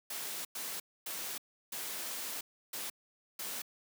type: noise bursts at uneven times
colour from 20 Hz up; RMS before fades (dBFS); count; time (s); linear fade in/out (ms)
white; -40; 6; 0.1-0.45 / 0.55-0.8 / 1.06-1.38 / 1.72-2.41 / 2.73-2.9 / 3.39-3.62; 5
effects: high-pass 200 Hz 12 dB/octave